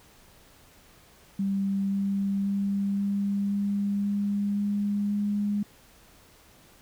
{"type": "tone with pitch steps", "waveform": "sine", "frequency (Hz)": [196.4, 197.65, 198.91, 200.2, 201.5, 202.7, 204, 205.3], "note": ["G3", "G3", "G3", "G3", "G3", "G#3", "G#3", "G#3"], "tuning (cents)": [4, 15, 26, 37, 48, -42, -31, -20], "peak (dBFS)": -24, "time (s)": [1.39, 5.63], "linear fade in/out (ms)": 5, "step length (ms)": 530, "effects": ["pink hiss -56 dBFS RMS until 6.81 s"]}